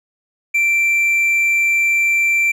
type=tone; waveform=triangle; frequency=2349 Hz; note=D7; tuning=in tune; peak=-11 dBFS; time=0.54-2.52 s; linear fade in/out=10 ms; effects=none